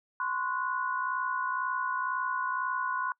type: tone cluster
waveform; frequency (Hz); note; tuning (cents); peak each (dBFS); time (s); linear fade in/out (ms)
sine; 1025 / 1087 / 1468; C6 / C#6 / F#6; -36 / -34 / -14; -32 / -36 / -33; 0.2-3.12; 2
effects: noise-tail reverb RT60 0.1 s tail -24 dB re dry